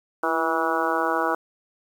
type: harmonic tone with a mistuned harmonic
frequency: 162.3 Hz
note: E3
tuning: 27 cents flat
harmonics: 2 / 3 / 4 / 5 / 6 / 7 / 8 / 9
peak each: -29 / -29 / -29 / -29 / -29 / -29 / -29 / -29 dBFS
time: 0.23-1.35 s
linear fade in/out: 5 ms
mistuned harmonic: 2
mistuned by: +46 cents
effects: 8-bit